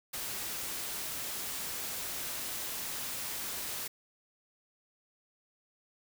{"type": "noise", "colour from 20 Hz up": "white", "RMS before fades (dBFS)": -38, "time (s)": [0.13, 3.88], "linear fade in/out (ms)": 10, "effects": []}